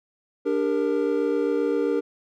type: chord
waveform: triangle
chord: G minor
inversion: second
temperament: equal with one note detuned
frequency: 293.7 / 398.6 / 466.2 Hz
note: D4 / G4 / Bb4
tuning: 0 / +29 / 0 cents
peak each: -24 / -24 / -22 dBFS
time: 0.45-2.01 s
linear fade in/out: 20 ms
effects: none